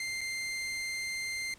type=tone with dropouts; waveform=sawtooth; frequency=2093 Hz; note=C7; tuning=in tune; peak=-30 dBFS; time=0-1.54 s; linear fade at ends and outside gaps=2 ms; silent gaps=0.209-0.213 s; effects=pink hiss -57 dBFS RMS until 1.58 s + low-pass 10000 Hz 12 dB/octave